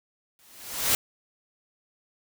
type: noise with exponential growth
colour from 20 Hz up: white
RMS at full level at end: -20 dBFS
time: 0.39-0.95 s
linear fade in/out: 1 ms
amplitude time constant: 120 ms
effects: none

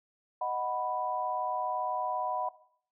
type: chord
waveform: sine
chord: B major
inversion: first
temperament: equal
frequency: 622.3 / 740 / 987.8 Hz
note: D#5 / F#5 / B5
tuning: 0 / 0 / 0 cents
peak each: -37 / -33 / -33 dBFS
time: 0.41-2.49 s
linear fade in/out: 5 ms
effects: noise-tail reverb RT60 0.6 s tail -17 dB re dry

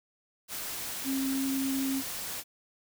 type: tone in noise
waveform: sine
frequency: 269 Hz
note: C4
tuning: 48 cents sharp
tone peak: -28 dBFS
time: 1.04-2.03 s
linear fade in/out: 50 ms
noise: white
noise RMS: -37 dBFS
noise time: 0.48-2.44 s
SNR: +6 dB
effects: none

